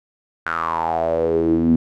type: tone with band-pass filter sweep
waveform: sawtooth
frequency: 82.41 Hz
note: E2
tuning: in tune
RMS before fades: -19 dBFS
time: 0.46-1.76 s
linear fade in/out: 5 ms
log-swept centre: 1500 to 230 Hz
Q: 7.9
effects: none